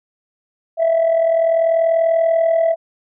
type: tone with amplitude modulation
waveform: sine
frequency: 659.3 Hz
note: E5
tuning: in tune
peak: -8 dBFS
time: 0.77-2.76 s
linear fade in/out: 50 ms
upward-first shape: sine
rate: 40.3 Hz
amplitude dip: 60%
effects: tanh soft clip ceiling -9 dBFS